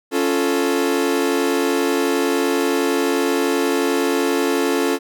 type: chord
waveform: 40% pulse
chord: Db augmented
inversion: none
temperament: equal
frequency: 277.2 / 349.2 / 440 Hz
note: Db4 / F4 / A4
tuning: 0 / 0 / 0 cents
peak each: -20 / -21 / -20 dBFS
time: 0.11-4.99 s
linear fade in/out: 50 ms
effects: none